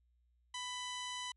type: harmonic tone with a mistuned harmonic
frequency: 993 Hz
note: B5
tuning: 9 cents sharp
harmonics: 1 / 2 / 3 / 4 / 5 / 6 / 7 / 8 / 9 / 10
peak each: -45 / -48 / -45 / -49 / -60 / -52 / -55 / -57 / -62 / -58 dBFS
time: 0.54-1.32 s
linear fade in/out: 5 ms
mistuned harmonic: 3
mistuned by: +20 cents
effects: added 60 Hz sine -70 dBFS peak until 1.36 s